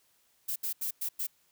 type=noise bursts at uneven times; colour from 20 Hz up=violet; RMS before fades=-33 dBFS; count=5; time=0.48-0.56 / 0.63-0.73 / 0.81-0.91 / 1.01-1.09 / 1.19-1.27 s; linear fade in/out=10 ms; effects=white hiss -69 dBFS RMS until 1.51 s